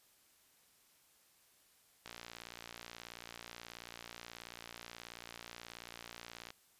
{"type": "click train", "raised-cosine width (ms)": 0.2, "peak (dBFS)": -29, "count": 261, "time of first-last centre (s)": [2.06, 6.504], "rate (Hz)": 58.5, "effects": ["white hiss -69 dBFS RMS until 6.79 s", "resampled to 32000 Hz"]}